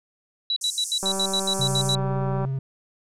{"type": "tone bursts", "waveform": "sine", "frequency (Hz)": 3928, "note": "B7", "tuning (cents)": -10, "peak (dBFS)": -21, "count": 11, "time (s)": [0.5, 1.953], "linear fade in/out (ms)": 2, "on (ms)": 63, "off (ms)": 76}
{"type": "band-pass noise", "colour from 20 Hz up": "white", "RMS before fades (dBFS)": -33, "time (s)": [0.61, 1.95], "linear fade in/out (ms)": 5, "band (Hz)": [5700, 10000], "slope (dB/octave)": 48}
{"type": "click train", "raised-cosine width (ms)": 1, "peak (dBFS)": -17, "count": 275, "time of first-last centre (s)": [1.03, 2.45], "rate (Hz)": 193}
{"type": "tone with vibrato", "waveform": "triangle", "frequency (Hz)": 134.3, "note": "C3", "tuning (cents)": 46, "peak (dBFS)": -22, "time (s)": [1.59, 2.59], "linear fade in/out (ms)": 5, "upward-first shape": "triangle", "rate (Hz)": 18, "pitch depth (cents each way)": 33}
{"effects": []}